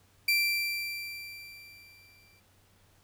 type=tone with exponential decay; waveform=30% pulse; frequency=2352 Hz; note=D7; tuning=2 cents sharp; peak=-20 dBFS; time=0.28-2.4 s; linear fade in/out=5 ms; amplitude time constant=460 ms; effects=added 96 Hz sine -65 dBFS peak until 3.03 s + pink hiss -65 dBFS RMS until 3.03 s